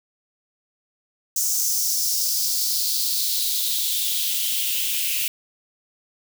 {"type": "noise with high-pass filter sweep", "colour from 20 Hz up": "blue", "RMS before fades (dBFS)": -23, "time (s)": [1.36, 5.28], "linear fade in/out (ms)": 2, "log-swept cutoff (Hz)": [6300, 2600], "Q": 3.7, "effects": []}